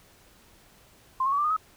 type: tone with pitch steps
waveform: sine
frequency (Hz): 1046.5 / 1089.1 / 1133.3 / 1179.4 / 1227.4 / 1277.3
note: C6 / C#6 / C#6 / D6 / D#6 / D#6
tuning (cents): 0 / -31 / +38 / +7 / -24 / +45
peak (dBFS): -22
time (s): 1.2-1.566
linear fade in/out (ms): 5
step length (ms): 61
effects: pink hiss -57 dBFS RMS until 1.76 s